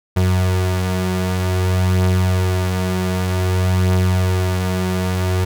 35% pulse beating tone pair, 92 / 92.53 Hz, F#2 / F#2, -9 / +1 cents, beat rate 0.53 Hz, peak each -14 / -21 dBFS, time 0.16-5.45 s, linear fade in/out 10 ms, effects none

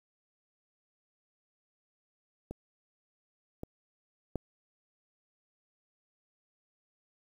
clicks, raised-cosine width 2 ms, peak -26 / -25 / -19 dBFS, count 3, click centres 2.51 / 3.634 / 4.357 s, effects 9-bit

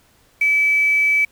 sine tone with quantisation, 2300 Hz, D7, 37 cents flat, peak -13 dBFS, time 0.41-1.25 s, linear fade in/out 5 ms, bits 6, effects pink hiss -56 dBFS RMS until 1.31 s

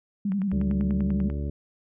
sine tone with vibrato, 195.1 Hz, G3, 8 cents flat, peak -23 dBFS, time 0.25-1.29 s, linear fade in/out 5 ms, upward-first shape square, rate 11 Hz, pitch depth 71 cents each way
click train, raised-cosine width 0.5 ms, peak -28 dBFS, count 11, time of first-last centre 0.32-1.3 s, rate 10.2 Hz
harmonic tone, 71.8 Hz, D2, 39 cents flat, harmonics 1 / 2 / 3 / 4 / 5 / 6 / 8, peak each -28 / -34 / -38 / -40 / -42 / -44 / -46 dBFS, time 0.52-1.5 s, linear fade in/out 5 ms
effects none

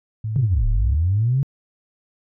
sine tone with vibrato, 104.7 Hz, G#2, 15 cents sharp, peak -22 dBFS, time 0.24-0.95 s, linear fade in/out 5 ms, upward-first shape square, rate 2.9 Hz, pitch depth 72 cents each way
sine linear two-way sweep, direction down then up, 147.3 to 32.7 to 141.3 Hz, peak -15 dBFS, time 0.36-1.43 s, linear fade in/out 0 ms, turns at 0.67 s
effects tanh soft clip ceiling -9 dBFS

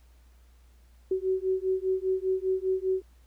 sine beating tone pair, 374.3 / 379.3 Hz, F#4 / F#4, +20 / +43 cents, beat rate 5 Hz, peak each -28 / -28 dBFS, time 1.11-3.02 s, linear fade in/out 5 ms, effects added 60 Hz sine -54 dBFS peak until 3.26 s + pink hiss -67 dBFS RMS until 3.26 s

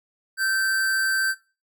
square tone with amplitude modulation, 1556 Hz, G6, 13 cents flat, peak -20 dBFS, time 0.37-1.35 s, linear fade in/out 50 ms, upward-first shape sine, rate 201 Hz, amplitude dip 35%, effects noise-tail reverb RT60 0.3 s tail -18 dB re dry

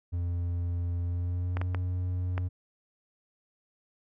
triangle tone with pitch glide, 87 to 90.33 Hz, F2 to F#2, -6 to -41 cents, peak -26 dBFS, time 0.12-2.49 s, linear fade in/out 20 ms, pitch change +65 cents, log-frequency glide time 1.03-1.66 s
clicks, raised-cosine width 0.5 ms, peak -19 dBFS, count 4, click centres 1.57 / 1.615 / 1.747 / 2.379 s
effects none

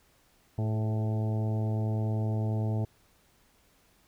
harmonic tone with a mistuned harmonic, 109.3 Hz, A2, 11 cents flat, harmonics 1 / 2 / 3 / 4 / 5 / 6 / 7 / 8, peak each -27 / -36 / -41 / -42 / -46 / -43 / -47 / -50 dBFS, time 0.58-2.85 s, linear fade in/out 5 ms, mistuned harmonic 4, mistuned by -31 cents, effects pink hiss -65 dBFS RMS until 4.07 s

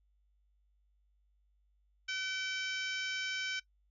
harmonic tone with a mistuned harmonic, 769 Hz, G5, 33 cents flat, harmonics 2 / 3 / 4 / 5 / 6 / 7 / 8 / 9, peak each -39 / -40 / -41 / -48 / -50 / -46 / -51 / -54 dBFS, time 2.08-3.6 s, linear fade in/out 10 ms, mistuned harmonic 2, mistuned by -27 cents, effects noise-tail reverb RT60 0.1 s tail -19 dB re dry + added 50 Hz sine -69 dBFS peak until 3.9 s

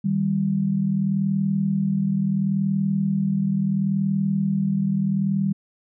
sine tone pair together, 155.56 / 196.29 Hz, D#3 / G3, 0 / +3 cents, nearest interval major third, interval 403 cents, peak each -25 / -20 dBFS, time 0.04-5.53 s, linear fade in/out 10 ms, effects none

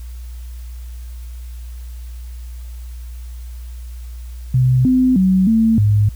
sine tone with pitch steps, 127.7 / 256.1 / 187.7 / 224.1 / 104.1 Hz, C3 / C4 / F#3 / A3 / G#2, -42 / -37 / +25 / +32 / +5 cents, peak -10 dBFS, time 4.54-6.09 s, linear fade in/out 5 ms, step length 310 ms, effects added 60 Hz sine -28 dBFS peak until 6.15 s + white hiss -49 dBFS RMS until 6.15 s

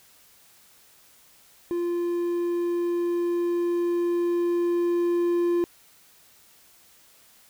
triangle tone with level ramp, 346.8 Hz, F4, 12 cents flat, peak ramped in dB -22 to -18 dBFS, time 1.71-5.64 s, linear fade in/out 0 ms, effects white hiss -56 dBFS RMS until 7.49 s

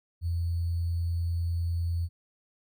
sine tone with sample-and-hold, 85 Hz, F2, 46 cents flat, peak -26 dBFS, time 0.21-2.09 s, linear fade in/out 50 ms, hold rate 4410 Hz, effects none

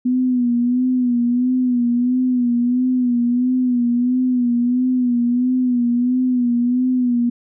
sine tone with vibrato, 246.9 Hz, B3, in tune, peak -14 dBFS, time 0.05-7.3 s, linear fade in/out 10 ms, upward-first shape sine, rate 1.5 Hz, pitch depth 58 cents each way, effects none

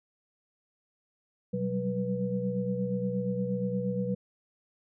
sine tone cluster, 125.6 / 187.3 / 195.8 / 489.9 Hz, B2 / F#3 / G3 / B4, +30 / +21 / -2 / -14 cents, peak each -36 / -31 / -36 / -33 dBFS, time 1.53-4.15 s, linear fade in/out 10 ms, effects none

